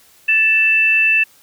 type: tone pair together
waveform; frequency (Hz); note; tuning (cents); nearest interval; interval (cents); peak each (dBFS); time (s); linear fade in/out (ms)
sine; 1752 / 2655; A6 / E7; -8 / +12; perfect fifth; 720; -20 / -11; 0.28-1.24; 10
effects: white hiss -50 dBFS RMS until 1.42 s